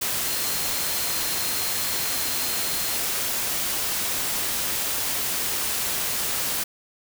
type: tone in noise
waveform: sine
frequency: 4186 Hz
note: C8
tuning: in tune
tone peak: -35 dBFS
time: 0.26-2.97 s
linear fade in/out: 10 ms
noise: white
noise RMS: -26 dBFS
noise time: 0.01-6.64 s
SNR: -12 dB
effects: none